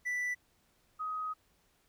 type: tone pair in turn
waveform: triangle / sine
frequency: 1975.5 / 1258.2 Hz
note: B6 / D#6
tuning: 0 / +19 cents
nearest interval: minor sixth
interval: 781 cents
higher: first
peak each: -30 / -34 dBFS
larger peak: first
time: 0.05-0.35 / 0.99-1.34 s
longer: second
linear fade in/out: 20 ms
effects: pink hiss -71 dBFS RMS until 1.88 s